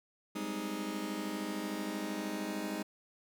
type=chord; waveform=sawtooth; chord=Ab major seventh; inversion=third; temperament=just; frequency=194.67 / 207.7 / 259.6 / 311.5 Hz; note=G3 / Ab3 / C4 / Eb4; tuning=-12 / 0 / -13 / +2 cents; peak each=-40 / -36 / -40 / -35 dBFS; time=0.35-2.83 s; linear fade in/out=10 ms; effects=none